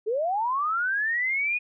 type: linear sweep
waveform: sine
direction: up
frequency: 406.3 to 2489 Hz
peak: -23 dBFS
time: 0.06-1.59 s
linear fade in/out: 20 ms
effects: none